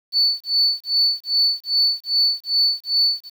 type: tone with tremolo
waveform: sine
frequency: 4479 Hz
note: C#8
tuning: 17 cents sharp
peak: -12 dBFS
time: 0.12-3.3 s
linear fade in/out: 50 ms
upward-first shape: sine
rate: 2.5 Hz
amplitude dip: 100%
effects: tanh soft clip ceiling -9 dBFS + 8-bit